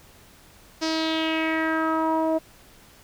sawtooth tone with low-pass filter sweep, 320 Hz, D#4, 49 cents sharp, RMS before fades -24 dBFS, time 0.81-2.39 s, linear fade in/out 20 ms, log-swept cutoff 5400 to 690 Hz, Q 3.8, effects pink hiss -52 dBFS RMS until 3.03 s

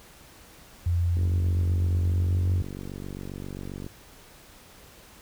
sine tone with pitch glide, 86.6 to 89.4 Hz, F2 to F2, -14 to +41 cents, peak -21 dBFS, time 0.86-2.62 s, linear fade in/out 5 ms, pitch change +55 cents, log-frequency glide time 2.08-2.46 s
click train, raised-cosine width 3 ms, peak -24 dBFS, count 129, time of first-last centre 1.17-3.865 s, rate 47.5 Hz
effects pink hiss -51 dBFS RMS until 5.21 s

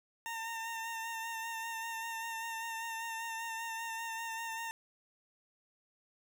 20% pulse tone with vibrato, 910 Hz, A#5, 42 cents flat, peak -33 dBFS, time 0.26-4.71 s, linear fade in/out 0 ms, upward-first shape sine, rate 5.1 Hz, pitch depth 25 cents each way, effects none

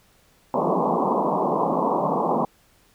white band-pass noise, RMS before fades -22 dBFS, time 0.54-2.45 s, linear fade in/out 0 ms, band 150 to 1100 Hz, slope 96 dB/octave, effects pink hiss -59 dBFS RMS until 2.94 s

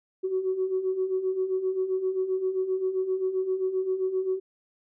sine beating tone pair, 370 / 377.6 Hz, F#4 / F#4, 0 / +35 cents, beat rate 7.6 Hz, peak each -31 / -25 dBFS, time 0.23-4.4 s, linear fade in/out 20 ms, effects tanh soft clip ceiling -17 dBFS

